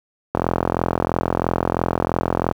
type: click train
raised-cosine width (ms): 1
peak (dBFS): -3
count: 94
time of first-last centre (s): 0.35-2.513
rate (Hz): 43
effects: high-pass 60 Hz 12 dB/octave + 7-bit